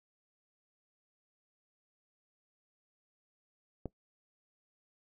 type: click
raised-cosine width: 2 ms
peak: -24 dBFS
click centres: 3.857 s
effects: noise-tail reverb RT60 0.1 s tail -20 dB re dry